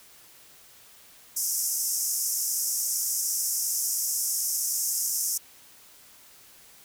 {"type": "band-pass noise", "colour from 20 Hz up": "pink", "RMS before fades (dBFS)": -28, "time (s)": [1.36, 5.38], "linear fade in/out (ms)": 10, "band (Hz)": [5300, 15000], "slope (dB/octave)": 96, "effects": ["white hiss -53 dBFS RMS until 6.84 s"]}